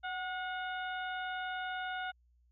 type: harmonic tone with a mistuned harmonic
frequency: 725 Hz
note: F#5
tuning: 35 cents flat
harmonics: 1 / 2 / 3 / 4 / 5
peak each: -39 / -39 / -50 / -49 / -50 dBFS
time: 0.03-2.12 s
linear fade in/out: 20 ms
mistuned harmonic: 1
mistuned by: +44 cents
effects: added 60 Hz sine -65 dBFS peak until 2.51 s